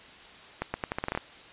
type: accelerating click train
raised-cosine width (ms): 0.5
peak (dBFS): -14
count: 10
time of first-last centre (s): 0.62-1.175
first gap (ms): 120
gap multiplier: 0.82
effects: white hiss -49 dBFS RMS until 1.52 s + resampled to 8000 Hz